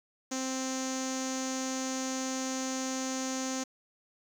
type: tone with low-pass filter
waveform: sawtooth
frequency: 261.6 Hz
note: C4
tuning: in tune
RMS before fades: -34 dBFS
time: 0.31-3.64 s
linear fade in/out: 10 ms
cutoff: 6500 Hz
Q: 8.3
effects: 9-bit